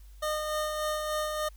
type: tone with tremolo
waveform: 25% pulse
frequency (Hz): 611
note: D#5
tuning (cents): -32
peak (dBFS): -24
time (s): 0.22-1.49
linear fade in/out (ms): 10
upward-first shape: sine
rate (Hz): 3.4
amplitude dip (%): 35
effects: added 50 Hz sine -47 dBFS peak until 1.56 s + white hiss -64 dBFS RMS until 1.56 s